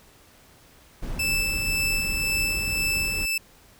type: noise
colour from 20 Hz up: brown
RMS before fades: -31 dBFS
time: 1.02-3.26 s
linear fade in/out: 10 ms
type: tone with tremolo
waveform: sawtooth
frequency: 2637 Hz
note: E7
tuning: in tune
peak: -19 dBFS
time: 1.19-3.38 s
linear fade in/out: 5 ms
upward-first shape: sine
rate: 1.9 Hz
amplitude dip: 35%
effects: pink hiss -54 dBFS RMS until 3.79 s